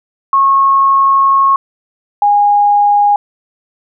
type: tone pair in turn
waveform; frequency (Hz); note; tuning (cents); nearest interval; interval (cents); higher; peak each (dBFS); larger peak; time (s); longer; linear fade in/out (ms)
sine; 1092 / 820.4; C#6 / G#5; -26 / -21; perfect fourth; 495; first; -6; neither; 0.33-1.56 / 2.22-3.16; first; 2
effects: none